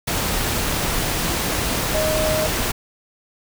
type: tone in noise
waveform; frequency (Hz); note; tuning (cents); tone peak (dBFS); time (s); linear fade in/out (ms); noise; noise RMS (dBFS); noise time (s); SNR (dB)
sine; 623; D#5; +2; -20; 1.94-2.47; 10; pink; -22; 0.07-2.72; -1
effects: none